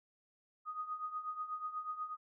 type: tone with tremolo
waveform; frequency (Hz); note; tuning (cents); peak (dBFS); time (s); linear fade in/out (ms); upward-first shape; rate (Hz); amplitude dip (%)
sine; 1244.5; D#6; 0; -35; 0.65-2.17; 50; triangle; 8.2; 80
effects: none